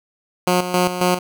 10% pulse tone with tremolo, 180 Hz, F#3, 47 cents flat, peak -6 dBFS, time 0.47-1.19 s, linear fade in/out 5 ms, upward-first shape square, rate 3.7 Hz, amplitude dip 65%, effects none

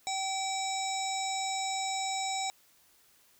harmonic tone, 769 Hz, G5, 33 cents flat, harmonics 1 / 3 / 5 / 7 / 9 / 10, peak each -33 / -40 / -39 / -42 / -41 / -40 dBFS, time 0.07-2.5 s, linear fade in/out 0 ms, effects white hiss -64 dBFS RMS until 3.39 s

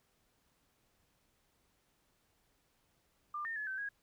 sine tone with pitch steps, 1195 / 1821 / 1708 / 1543 / 1648 Hz, D6 / A#6 / G#6 / G6 / G#6, +30 / -41 / +48 / -28 / -14 cents, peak -37 dBFS, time 3.34-3.89 s, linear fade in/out 5 ms, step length 110 ms, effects pink hiss -75 dBFS RMS until 4.02 s

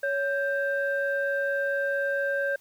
sine tone pair together, 559 / 1576.1 Hz, C#5 / G6, +14 / +9 cents, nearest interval octave + tritone, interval 1795 cents, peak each -26 / -27 dBFS, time 0.03-2.56 s, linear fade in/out 5 ms, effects tanh soft clip ceiling -17 dBFS + white hiss -60 dBFS RMS until 2.6 s

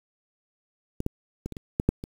clicks, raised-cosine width 3 ms, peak -16 / -13 / -19 / -24 / -25 / -10 / -6 / -22 dBFS, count 8, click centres 1.004 / 1.064 / 1.46 / 1.523 / 1.568 / 1.799 / 1.89 / 2.039 s, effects 7-bit

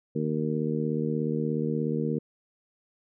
harmonic tone, 76.8 Hz, D#2, 22 cents flat, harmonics 2 / 3 / 4 / 5 / 6, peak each -30 / -30 / -34 / -35 / -32 dBFS, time 0.15-2.19 s, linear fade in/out 10 ms, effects none

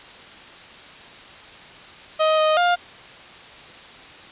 30% pulse tone with pitch steps, 627 / 622 / 705 Hz, D#5 / D#5 / F5, +13 / -1 / +16 cents, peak -13 dBFS, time 2.19-2.76 s, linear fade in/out 20 ms, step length 190 ms, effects white hiss -42 dBFS RMS until 4.31 s + resampled to 8000 Hz

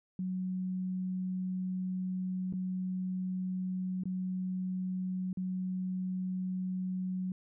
sine tone with dropouts, 185 Hz, F#3, in tune, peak -32 dBFS, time 0.19-7.32 s, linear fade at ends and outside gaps 2 ms, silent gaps 2.526-2.536 / 4.036-4.055 / 5.33-5.372 s, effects none

